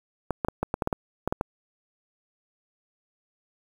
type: clicks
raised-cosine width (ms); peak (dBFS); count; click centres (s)
1; -11; 11; 0.307 / 0.448 / 0.485 / 0.63 / 0.741 / 0.822 / 0.874 / 0.928 / 1.276 / 1.325 / 1.411
effects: 7-bit